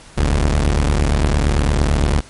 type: tone pair together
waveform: sawtooth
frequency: 40.41 / 72 Hz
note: E1 / D2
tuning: -34 / -34 cents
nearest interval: minor seventh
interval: 1000 cents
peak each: -12 dBFS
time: 0.17-2.21 s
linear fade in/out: 10 ms
effects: pink hiss -42 dBFS RMS until 2.29 s + MP3 48 kbps